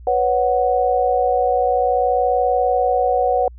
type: chord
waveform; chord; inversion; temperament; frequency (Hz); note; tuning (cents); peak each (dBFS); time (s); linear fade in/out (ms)
sine; B suspended second; none; equal; 493.9 / 554.4 / 740; B4 / C#5 / F#5; 0 / 0 / 0; -19 / -21 / -17; 0.07-3.48; 2
effects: added 60 Hz sine -36 dBFS peak until 3.58 s